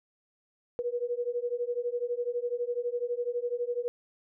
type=beating tone pair; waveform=sine; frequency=477.6 / 489.6 Hz; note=A#4 / B4; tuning=+42 / -15 cents; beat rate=12 Hz; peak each=-32 / -32 dBFS; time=0.79-3.88 s; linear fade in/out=0 ms; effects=none